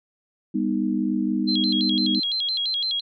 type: chord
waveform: sine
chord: G augmented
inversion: none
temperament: equal with one note detuned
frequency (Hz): 200.5 / 246.9 / 311.1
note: G3 / B3 / D#4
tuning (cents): +39 / 0 / 0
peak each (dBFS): -25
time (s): 0.54-2.2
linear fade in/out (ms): 10
type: tone with vibrato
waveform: sine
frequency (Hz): 3680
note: A#7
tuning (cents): -23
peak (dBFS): -22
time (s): 1.47-3.01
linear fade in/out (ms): 20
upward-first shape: square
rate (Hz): 5.9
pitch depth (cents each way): 190
effects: none